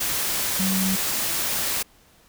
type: tone in noise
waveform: sine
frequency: 190 Hz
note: F#3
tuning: 46 cents sharp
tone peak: -22 dBFS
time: 0.59-0.96 s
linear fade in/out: 10 ms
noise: white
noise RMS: -25 dBFS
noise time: 0-1.83 s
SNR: 0 dB
effects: pink hiss -56 dBFS RMS until 2.28 s